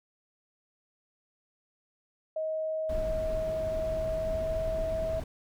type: tone with pitch glide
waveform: sine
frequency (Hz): 631 to 644.3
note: D#5 to E5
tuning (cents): +24 to -40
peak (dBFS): -29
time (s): 2.36-5.2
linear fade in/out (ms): 5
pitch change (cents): +36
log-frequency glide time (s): 2.63-4.91
type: noise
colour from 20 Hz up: brown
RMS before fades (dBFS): -36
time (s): 2.89-5.24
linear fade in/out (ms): 5
effects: none